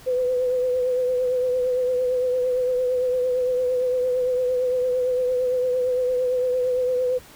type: tone with vibrato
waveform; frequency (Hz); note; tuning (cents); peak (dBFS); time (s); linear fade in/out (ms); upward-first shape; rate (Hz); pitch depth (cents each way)
sine; 503; B4; +32; -19; 0.06-7.19; 20; triangle; 8.8; 40
effects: pink hiss -47 dBFS RMS until 7.35 s